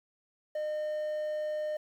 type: tone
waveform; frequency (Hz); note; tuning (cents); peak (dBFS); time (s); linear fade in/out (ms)
triangle; 609; D#5; -37; -29; 0.55-1.77; 5
effects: 10-bit

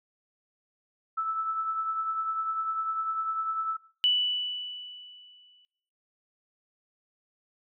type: tone with tremolo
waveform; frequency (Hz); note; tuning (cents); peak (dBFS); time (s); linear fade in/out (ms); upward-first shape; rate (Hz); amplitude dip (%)
sine; 1314; E6; -6; -25; 1.17-3.77; 10; triangle; 10; 50
type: tone with exponential decay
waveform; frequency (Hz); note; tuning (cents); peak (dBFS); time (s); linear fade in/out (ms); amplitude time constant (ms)
sine; 2967; F#7; +4; -19; 4.04-5.65; 0; 350
effects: noise-tail reverb RT60 0.7 s tail -22 dB re dry

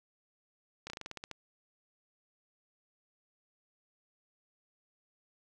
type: slowing click train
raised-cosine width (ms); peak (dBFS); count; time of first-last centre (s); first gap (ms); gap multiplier
0.2; -24; 10; 0.87-1.313; 30; 1.12
effects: none

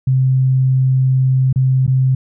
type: tone with dropouts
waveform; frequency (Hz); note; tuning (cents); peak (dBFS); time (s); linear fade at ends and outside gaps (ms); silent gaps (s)
sine; 130.81; C3; 0; -10; 0.07-2.15; 5; 1.528-1.559 / 1.866-1.877
effects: none

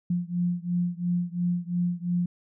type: beating tone pair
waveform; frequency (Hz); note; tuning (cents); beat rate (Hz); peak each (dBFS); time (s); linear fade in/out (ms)
sine; 174.61 / 177.51; F3 / F3; 0 / +28; 2.9; -27 / -28; 0.1-2.26; 5
effects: none

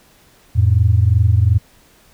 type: tone pair together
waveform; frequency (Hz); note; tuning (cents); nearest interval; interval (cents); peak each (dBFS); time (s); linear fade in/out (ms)
sine; 87.31 / 110; F2 / A2; 0 / 0; major third; 400; -12; 0.55-1.59; 20
effects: tanh soft clip ceiling -2 dBFS + pink hiss -51 dBFS RMS until 2.13 s

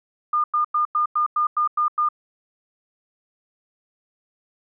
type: tone bursts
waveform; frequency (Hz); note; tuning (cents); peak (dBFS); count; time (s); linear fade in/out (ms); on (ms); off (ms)
sine; 1212; D#6; -46; -17; 9; 0.33-2.088; 5; 110; 96
effects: none

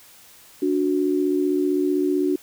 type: tone pair together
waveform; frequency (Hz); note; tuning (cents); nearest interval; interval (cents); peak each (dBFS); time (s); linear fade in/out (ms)
sine; 290.9 / 366.5; D4 / F#4; -16 / -16; major third; 400; -21; 0.62-2.36; 5
effects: white hiss -49 dBFS RMS until 2.42 s

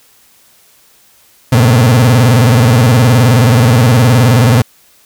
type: tone with vibrato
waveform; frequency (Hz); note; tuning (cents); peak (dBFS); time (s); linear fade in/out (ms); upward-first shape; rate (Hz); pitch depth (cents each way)
35% pulse; 119.7; A#2; +46; -3; 1.52-4.62; 5; square; 19; 140
effects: white hiss -47 dBFS RMS until 5.05 s

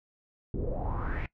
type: noise with low-pass filter sweep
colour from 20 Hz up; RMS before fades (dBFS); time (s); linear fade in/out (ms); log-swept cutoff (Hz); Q
brown; -32; 0.54-1.26; 2; 340 to 2400; 5.5
effects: noise-tail reverb RT60 0.1 s tail -18 dB re dry

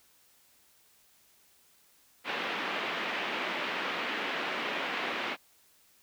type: band-pass noise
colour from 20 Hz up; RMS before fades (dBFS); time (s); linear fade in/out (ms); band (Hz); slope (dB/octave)
white; -34; 2.24-5.37; 50; 210 to 2900; 24
effects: white hiss -64 dBFS RMS until 6.02 s

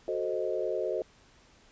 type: chord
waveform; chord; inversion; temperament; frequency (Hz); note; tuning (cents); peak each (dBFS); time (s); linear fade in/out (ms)
sine; F# diminished seventh; none; equal; 370 / 440 / 523.3 / 622.3; F#4 / A4 / C5 / Eb5; 0 / 0 / 0 / 0; -34; 0.08-1.02; 2
effects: pink hiss -60 dBFS RMS until 1.71 s + resampled to 16000 Hz

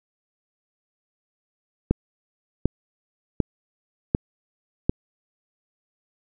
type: click train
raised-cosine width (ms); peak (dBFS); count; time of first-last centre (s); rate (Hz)
3; -5; 5; 1.91-4.895; 1.34
effects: none

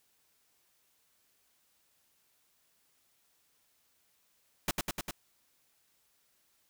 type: noise with echo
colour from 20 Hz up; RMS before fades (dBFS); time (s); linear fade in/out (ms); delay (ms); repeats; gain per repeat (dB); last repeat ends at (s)
pink; -30; 4.68-4.71; 2; 100; 4; -2; 5.11
effects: white hiss -72 dBFS RMS until 6.69 s

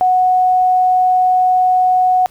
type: tone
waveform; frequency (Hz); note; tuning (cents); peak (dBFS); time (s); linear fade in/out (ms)
sine; 737; F#5; -7; -9; 0.01-2.26; 0
effects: pink hiss -48 dBFS RMS until 2.3 s

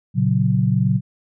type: chord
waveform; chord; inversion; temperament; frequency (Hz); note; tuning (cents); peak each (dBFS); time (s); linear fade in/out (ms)
sine; F# major; first; equal; 116.54 / 138.59 / 185; A#2 / C#3 / F#3; 0 / 0 / 0; -19; 0.14-1.01; 50
effects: none

